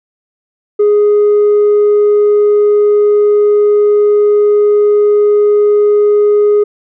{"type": "tone with tanh clipping", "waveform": "triangle", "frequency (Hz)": 415.3, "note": "G#4", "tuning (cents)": 0, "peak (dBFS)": -6, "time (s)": [0.79, 6.64], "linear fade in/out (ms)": 10, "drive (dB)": 6, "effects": []}